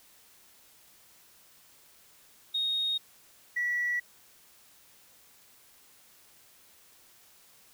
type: tone pair in turn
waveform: sine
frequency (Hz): 3729 / 1942.6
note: A#7 / B6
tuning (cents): 0 / -29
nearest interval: major seventh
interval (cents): 1129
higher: first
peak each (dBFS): -26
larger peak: neither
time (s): 2.54-2.98 / 3.56-4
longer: neither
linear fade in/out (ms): 10
effects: tanh soft clip ceiling -22 dBFS + white hiss -59 dBFS RMS until 7.73 s